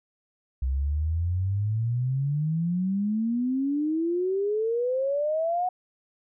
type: exponential sweep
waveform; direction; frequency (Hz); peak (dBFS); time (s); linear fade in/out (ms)
sine; up; 63.5 to 739; -23; 0.62-5.69; 5
effects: none